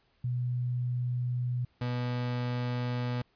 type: tone pair in turn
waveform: sine / 35% pulse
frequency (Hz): 123.47 / 122.79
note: B2 / B2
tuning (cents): 0 / -10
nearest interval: unison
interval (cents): 10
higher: first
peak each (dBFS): -28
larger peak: neither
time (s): 0.24-1.65 / 1.81-3.22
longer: neither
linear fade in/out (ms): 5
effects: pink hiss -70 dBFS RMS until 3.35 s + resampled to 11025 Hz